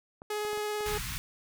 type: clicks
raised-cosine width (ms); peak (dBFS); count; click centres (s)
1; -31; 5; 0.219 / 0.45 / 0.531 / 0.575 / 0.807
type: tone with vibrato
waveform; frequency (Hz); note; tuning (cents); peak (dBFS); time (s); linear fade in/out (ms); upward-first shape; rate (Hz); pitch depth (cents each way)
sawtooth; 420.6; G#4; +22; -27; 0.3-0.98; 5; triangle; 18; 10
type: band-stop noise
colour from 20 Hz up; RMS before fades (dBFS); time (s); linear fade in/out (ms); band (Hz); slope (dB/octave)
pink; -36; 0.86-1.18; 0; 190 to 1200; 24
effects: none